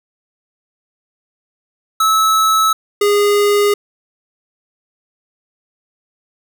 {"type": "tone pair in turn", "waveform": "square", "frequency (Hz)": [1300, 410.3], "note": ["E6", "G#4"], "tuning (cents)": [-24, -21], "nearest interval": "octave + minor sixth", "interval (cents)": 1997, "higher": "first", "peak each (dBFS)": -11, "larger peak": "neither", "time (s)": [[2, 2.73], [3.01, 3.74]], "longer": "neither", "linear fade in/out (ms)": 5, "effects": []}